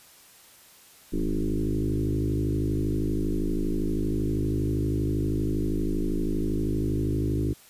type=tone with frequency modulation; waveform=sine; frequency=131.3 Hz; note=C3; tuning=6 cents sharp; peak=-23 dBFS; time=1.12-7.54 s; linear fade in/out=20 ms; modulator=52.6 Hz; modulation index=4.5; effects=white hiss -53 dBFS RMS until 7.69 s + resampled to 32000 Hz